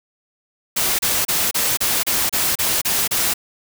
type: noise bursts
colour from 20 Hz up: white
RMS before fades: -19 dBFS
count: 10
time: 0.76-3.339 s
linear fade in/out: 10 ms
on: 230 ms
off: 31 ms
effects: none